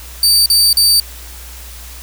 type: tone bursts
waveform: sawtooth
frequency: 4619 Hz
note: D8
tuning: 30 cents flat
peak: -5 dBFS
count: 3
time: 0.23-1 s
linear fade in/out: 2 ms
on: 230 ms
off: 40 ms
effects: added 60 Hz sine -32 dBFS peak until 2.02 s + white hiss -35 dBFS RMS until 2.02 s